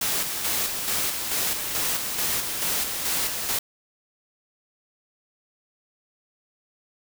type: noise with tremolo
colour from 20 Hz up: white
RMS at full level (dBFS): -25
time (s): 0.01-3.59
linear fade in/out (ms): 5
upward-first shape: square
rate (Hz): 2.3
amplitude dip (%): 40
effects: none